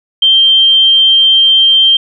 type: tone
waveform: sine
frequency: 3152 Hz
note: G7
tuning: 9 cents sharp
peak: -4 dBFS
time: 0.22-1.97 s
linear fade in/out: 5 ms
effects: none